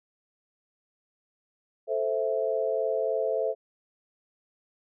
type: chord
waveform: sine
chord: A minor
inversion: none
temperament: equal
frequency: 440 / 523.3 / 659.3 Hz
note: A4 / C5 / E5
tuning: 0 / 0 / 0 cents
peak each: -29 dBFS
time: 1.87-3.55 s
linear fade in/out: 50 ms
effects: none